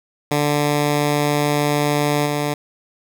10% pulse tone with level steps, 146.83 Hz, D3, in tune, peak -8 / -11 dBFS, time 0.31-2.54 s, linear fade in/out 5 ms, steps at 2.25 s, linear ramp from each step 20 ms, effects none

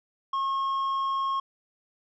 sine tone with tanh clipping, 1084 Hz, C#6, 39 cents flat, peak -26 dBFS, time 0.33-1.4 s, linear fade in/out 5 ms, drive 5 dB, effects none

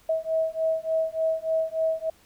sine beating tone pair, 642 / 645.4 Hz, E5 / E5, -46 / -37 cents, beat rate 3.4 Hz, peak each -26 dBFS, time 0.09-2.1 s, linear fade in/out 5 ms, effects pink hiss -58 dBFS RMS until 2.25 s

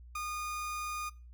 30% pulse tone with ADSR envelope, 1224 Hz, D#6, 29 cents flat, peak -30 dBFS, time 0.15-1.1 s, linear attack 7 ms, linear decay 5 ms, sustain -3 dB, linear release 18 ms, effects noise-tail reverb RT60 0.3 s tail -20 dB re dry + added 60 Hz sine -49 dBFS peak until 1.33 s

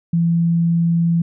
sine tone, 168.4 Hz, E3, 37 cents sharp, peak -13 dBFS, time 0.13-1.22 s, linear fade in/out 5 ms, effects none

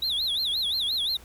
triangle tone with vibrato, 3729 Hz, A#7, in tune, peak -23 dBFS, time 0.02-1.17 s, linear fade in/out 5 ms, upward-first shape sine, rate 5.7 Hz, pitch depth 220 cents each way, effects added 60 Hz sine -51 dBFS peak until 1.24 s + pink hiss -52 dBFS RMS until 1.24 s

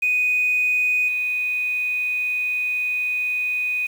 sine tone with level steps, 2489 Hz, D#7, in tune, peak -16 / -20 dBFS, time 0.02-3.87 s, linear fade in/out 10 ms, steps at 1.08 s, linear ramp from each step 5 ms, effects tanh soft clip ceiling -12 dBFS + 7-bit

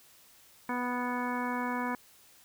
harmonic tone, 246.5 Hz, B3, 3 cents flat, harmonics 1 / 2 / 3 / 4 / 5 / 6 / 7 / 9, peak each -34 / -41 / -41 / -35 / -43 / -42 / -41 / -44 dBFS, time 0.69-1.95 s, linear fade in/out 2 ms, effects white hiss -59 dBFS RMS until 2.44 s

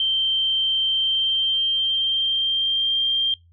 sine tone with pitch glide, 3132 to 3181 Hz, G7 to G7, -2 to +25 cents, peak -18 dBFS, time 0-3.34 s, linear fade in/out 2 ms, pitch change +27 cents, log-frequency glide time 0.9-2.98 s, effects noise-tail reverb RT60 0.2 s tail -24 dB re dry + added 85 Hz sine -51 dBFS peak until 3.52 s

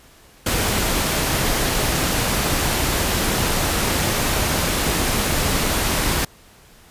pink noise, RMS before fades -20 dBFS, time 0.46-6.25 s, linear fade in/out 5 ms, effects pink hiss -49 dBFS RMS until 6.9 s + resampled to 32000 Hz

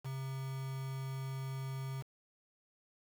triangle tone with quantisation, 133.5 Hz, C3, 35 cents sharp, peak -36 dBFS, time 0.04-2.03 s, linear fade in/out 20 ms, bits 8, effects none

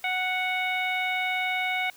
harmonic tone with a mistuned harmonic, 740 Hz, F#5, in tune, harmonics 1 / 2 / 3 / 4 / 5, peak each -30 / -35 / -27 / -38 / -38 dBFS, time 0.04-1.9 s, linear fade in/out 2 ms, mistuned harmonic 4, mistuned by -25 cents, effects white hiss -53 dBFS RMS until 1.96 s

